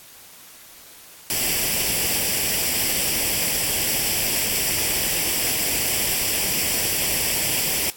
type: noise with comb filter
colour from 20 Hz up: white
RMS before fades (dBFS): -22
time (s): 1.3-7.9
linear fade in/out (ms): 0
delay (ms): 0.38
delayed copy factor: +0.65
effects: white hiss -45 dBFS RMS until 7.96 s + AAC 64 kbps